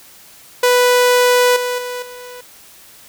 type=tone with level steps; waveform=sawtooth; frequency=493.9 Hz; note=B4; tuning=in tune; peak=-6 / -14 / -19 / -28 dBFS; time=0.63-2.41 s; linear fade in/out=5 ms; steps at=1.56 / 1.78 / 2.02 s; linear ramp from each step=5 ms; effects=white hiss -43 dBFS RMS until 3.08 s